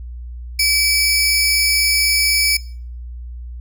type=tone pair together; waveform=sawtooth; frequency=2300 / 5168 Hz; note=D7 / E8; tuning=-37 / -35 cents; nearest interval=octave + major second; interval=1402 cents; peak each=-13 dBFS; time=0.59-2.57 s; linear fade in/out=5 ms; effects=noise-tail reverb RT60 0.5 s tail -22 dB re dry + added 60 Hz sine -28 dBFS peak until 3.6 s